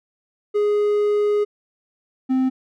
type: tone pair in turn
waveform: triangle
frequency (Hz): 415.3 / 260.2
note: G#4 / C4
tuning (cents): 0 / -9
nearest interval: minor sixth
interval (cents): 809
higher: first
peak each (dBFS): -14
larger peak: neither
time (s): 0.54-1.45 / 2.29-2.5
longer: first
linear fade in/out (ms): 20
effects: none